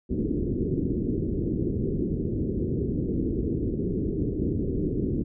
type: low-pass noise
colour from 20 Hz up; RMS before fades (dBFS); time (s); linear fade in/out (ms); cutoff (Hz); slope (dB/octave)
white; -27; 0.09-5.24; 20; 400; 48
effects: none